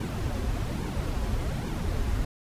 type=noise with flanger; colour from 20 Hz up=brown; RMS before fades=-29 dBFS; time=0-2.25 s; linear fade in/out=5 ms; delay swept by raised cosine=1.5 to 6.6 ms; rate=1.2 Hz; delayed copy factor=-0.65; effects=resampled to 32000 Hz